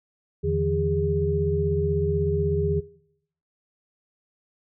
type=tone cluster; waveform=sine; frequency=83.1 / 151.6 / 167.8 / 406.8 Hz; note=E2 / D#3 / E3 / G#4; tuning=+15 / -45 / +31 / -36 cents; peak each=-27 / -27 / -32 / -25 dBFS; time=0.43-2.81 s; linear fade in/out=20 ms; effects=noise-tail reverb RT60 0.7 s tail -19 dB re dry